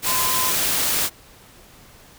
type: tone in noise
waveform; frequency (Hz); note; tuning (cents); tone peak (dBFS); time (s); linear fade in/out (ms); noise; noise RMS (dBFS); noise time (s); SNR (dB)
sine; 1025; C6; -36; -25; 0.05-0.54; 50; white; -21; 0.02-1.1; -7
effects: pink hiss -48 dBFS RMS until 2.18 s